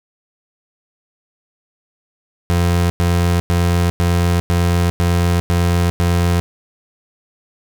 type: tone bursts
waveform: 30% pulse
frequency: 87 Hz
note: F2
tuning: 6 cents flat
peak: -10 dBFS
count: 8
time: 2.5-6.4 s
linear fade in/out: 0 ms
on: 400 ms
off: 100 ms
effects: none